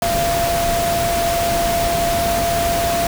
sine tone in noise, 684 Hz, F5, 36 cents flat, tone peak -17 dBFS, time 0.02-3.07 s, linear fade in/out 2 ms, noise pink, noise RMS -22 dBFS, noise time 0.02-3.07 s, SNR +2 dB, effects none

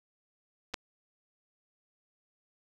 clicks, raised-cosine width 0.2 ms, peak -25 / -15 dBFS, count 2, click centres 0.738 / 0.742 s, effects 8-bit

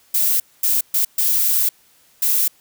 violet noise bursts at uneven times, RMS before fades -17 dBFS, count 5, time 0.14-0.4 / 0.63-0.81 / 0.94-1.05 / 1.18-1.69 / 2.22-2.48 s, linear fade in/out 5 ms, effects white hiss -55 dBFS RMS until 2.6 s

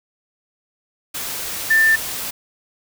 sine tone in noise, 1782 Hz, A6, 22 cents sharp, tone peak -11 dBFS, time 1.7-1.96 s, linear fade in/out 10 ms, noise white, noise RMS -27 dBFS, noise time 1.14-2.31 s, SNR +13 dB, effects none

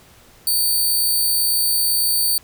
5% pulse tone, 4558 Hz, C#8, 47 cents sharp, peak -9 dBFS, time 0.47-2.38 s, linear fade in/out 2 ms, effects pink hiss -49 dBFS RMS until 2.43 s

